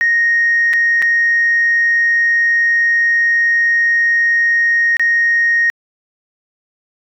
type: tone with dropouts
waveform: sine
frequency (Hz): 1864.7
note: A#6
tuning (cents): 0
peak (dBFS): -9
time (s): 0.01-5.7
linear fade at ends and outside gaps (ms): 0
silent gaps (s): 0.732-0.736 / 1.019-1.024 / 4.968-4.996
effects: tanh soft clip ceiling -6 dBFS